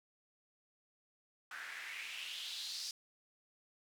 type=noise with band-pass filter sweep; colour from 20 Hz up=white; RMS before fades=-45 dBFS; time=1.51-2.91 s; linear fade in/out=2 ms; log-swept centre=1500 to 5100 Hz; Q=4.1; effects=none